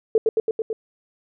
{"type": "tone with echo", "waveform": "sine", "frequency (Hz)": 443.5, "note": "A4", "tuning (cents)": 14, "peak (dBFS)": -12, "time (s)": [0.15, 0.18], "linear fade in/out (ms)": 2, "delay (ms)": 110, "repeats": 5, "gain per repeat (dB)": -2, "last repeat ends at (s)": 0.73, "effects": []}